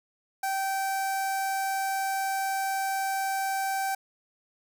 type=tone with notch filter; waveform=sawtooth; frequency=776 Hz; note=G5; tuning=18 cents flat; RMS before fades=-29 dBFS; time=0.43-3.95 s; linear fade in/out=5 ms; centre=3300 Hz; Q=0.95; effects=none